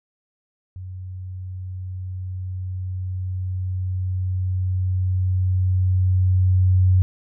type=tone with level ramp; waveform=sine; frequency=92.5 Hz; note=F#2; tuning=in tune; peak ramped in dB=-31 to -12 dBFS; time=0.76-7.02 s; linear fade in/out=0 ms; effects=none